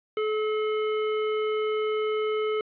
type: tone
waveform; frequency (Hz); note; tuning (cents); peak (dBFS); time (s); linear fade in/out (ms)
square; 430; A4; -40; -25; 0.17-2.61; 2
effects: resampled to 8000 Hz + 9-bit